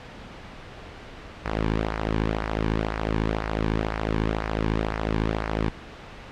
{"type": "tone with flanger", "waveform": "sawtooth", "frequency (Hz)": 54, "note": "A1", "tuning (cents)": -32, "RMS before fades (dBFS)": -26, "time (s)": [1.45, 5.7], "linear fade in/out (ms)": 5, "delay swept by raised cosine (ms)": [0.27, 1.57], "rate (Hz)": 2, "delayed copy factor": -0.7, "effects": ["pink hiss -41 dBFS RMS until 6.31 s", "low-pass 3000 Hz 12 dB/octave"]}